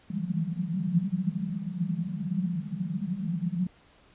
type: band-pass noise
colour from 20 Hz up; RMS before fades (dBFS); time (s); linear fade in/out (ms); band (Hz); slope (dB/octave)
pink; -30; 0.1-3.67; 5; 160 to 200; 96
effects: pink hiss -59 dBFS RMS until 4.14 s + resampled to 8000 Hz